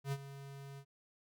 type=tone with ADSR envelope; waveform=square; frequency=138.59 Hz; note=C#3; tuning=in tune; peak=-34 dBFS; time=0.04-0.85 s; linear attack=81 ms; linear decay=49 ms; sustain=-14 dB; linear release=69 ms; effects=none